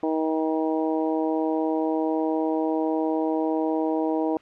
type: harmonic tone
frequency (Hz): 158.6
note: D#3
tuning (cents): +33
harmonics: 2 / 3 / 4 / 5 / 6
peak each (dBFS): -24 / -28 / -30 / -32 / -34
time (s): 0.03-4.37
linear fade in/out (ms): 2
effects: white hiss -51 dBFS RMS until 4.41 s + low-pass 2000 Hz 12 dB/octave